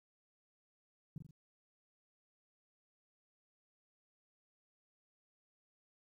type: tone with echo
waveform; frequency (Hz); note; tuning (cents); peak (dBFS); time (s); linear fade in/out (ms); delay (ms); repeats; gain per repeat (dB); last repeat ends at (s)
sine; 152.5; D#3; -34; -40; 1.16-1.18; 2; 43; 3; -5; 1.309
effects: 13-bit